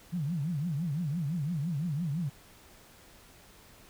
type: tone with vibrato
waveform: sine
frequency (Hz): 157.3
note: D#3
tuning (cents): +19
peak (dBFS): -29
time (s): 0.12-2.3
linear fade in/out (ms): 20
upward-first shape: triangle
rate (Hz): 5.9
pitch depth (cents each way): 290
effects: pink hiss -56 dBFS RMS until 3.89 s